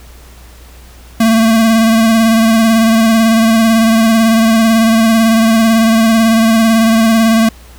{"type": "tone with vibrato", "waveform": "square", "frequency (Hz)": 224.8, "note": "A3", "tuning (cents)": 37, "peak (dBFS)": -7, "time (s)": [1.2, 7.49], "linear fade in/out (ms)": 5, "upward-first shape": "sine", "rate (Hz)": 18, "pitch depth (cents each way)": 33, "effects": ["added 60 Hz sine -35 dBFS peak until 7.78 s", "pink hiss -41 dBFS RMS until 7.78 s"]}